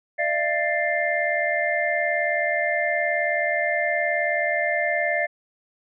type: tone cluster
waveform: sine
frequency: 601 / 680 / 1769 / 2098 Hz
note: D5 / F5 / A6 / C7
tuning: +40 / -46 / +9 / +4 cents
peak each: -26 dBFS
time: 0.18-5.27 s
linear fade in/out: 20 ms
effects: none